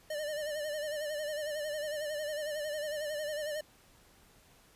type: tone with vibrato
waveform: square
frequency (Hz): 601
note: D5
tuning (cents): +40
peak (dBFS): -35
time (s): 0.1-3.61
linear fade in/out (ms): 5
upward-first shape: sine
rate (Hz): 11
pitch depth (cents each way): 61
effects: pink hiss -62 dBFS RMS until 4.75 s + resampled to 32000 Hz